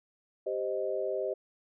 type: chord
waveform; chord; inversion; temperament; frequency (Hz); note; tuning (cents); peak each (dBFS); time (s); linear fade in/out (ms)
sine; C minor; second; equal; 392 / 523.3 / 622.3; G4 / C5 / Eb5; 0 / 0 / 0; -34; 0.46-1.34; 10
effects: none